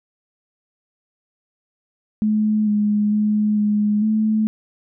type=tone with pitch steps; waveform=sine; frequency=213.8 / 208.7 / 211.2 / 209 / 216.8 Hz; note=A3 / G#3 / G#3 / G#3 / A3; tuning=-49 / +9 / +29 / +11 / -25 cents; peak=-15 dBFS; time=2.22-4.47 s; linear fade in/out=0 ms; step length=450 ms; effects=none